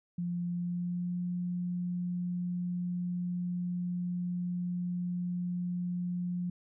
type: tone with pitch glide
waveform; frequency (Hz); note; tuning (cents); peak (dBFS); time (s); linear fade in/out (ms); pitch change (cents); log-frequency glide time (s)
sine; 174.61 to 177.46; F3 to F3; 0 to +28; -31; 0.18-6.5; 5; +28; 0.47-1.19
effects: none